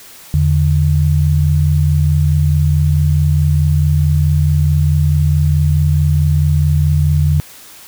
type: tone pair together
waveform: sine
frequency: 82.67 / 147.3 Hz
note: E2 / D3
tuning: +6 / +6 cents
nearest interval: minor seventh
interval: 1000 cents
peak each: -12 dBFS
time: 0.34-7.4 s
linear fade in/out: 0 ms
effects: white hiss -38 dBFS RMS until 7.87 s